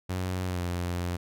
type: tone with pitch glide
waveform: sawtooth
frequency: 92 to 88.05 Hz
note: F#2 to F2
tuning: -9 to +15 cents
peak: -25 dBFS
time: 0.09-1.17 s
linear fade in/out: 10 ms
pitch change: -76 cents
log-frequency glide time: 0.46-0.62 s
effects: none